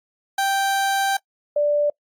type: tone pair in turn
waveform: 30% pulse / sine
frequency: 784 / 587.3 Hz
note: G5 / D5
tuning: 0 / 0 cents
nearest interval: perfect fourth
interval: 500 cents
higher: first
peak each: -16 dBFS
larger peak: neither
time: 0.38-1.17 / 1.56-1.9 s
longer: first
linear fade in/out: 5 ms
effects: noise-tail reverb RT60 0.1 s tail -25 dB re dry + AAC 64 kbps